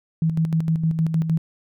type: tone with tremolo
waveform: sine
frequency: 161.7 Hz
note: E3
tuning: 33 cents flat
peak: -16 dBFS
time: 0.22-1.38 s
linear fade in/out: 2 ms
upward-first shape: square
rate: 6.5 Hz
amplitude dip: 55%
effects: none